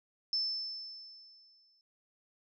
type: tone with exponential decay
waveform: sine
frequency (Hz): 5280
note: E8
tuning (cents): +2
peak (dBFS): -28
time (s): 0.33-1.81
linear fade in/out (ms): 1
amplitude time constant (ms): 320
effects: none